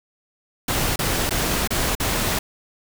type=noise with dropouts; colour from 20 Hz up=pink; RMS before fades=-22 dBFS; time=0.68-2.39 s; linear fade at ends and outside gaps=5 ms; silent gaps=0.96-0.99 / 1.295-1.307 / 1.675-1.705 / 1.952-1.999 s; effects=none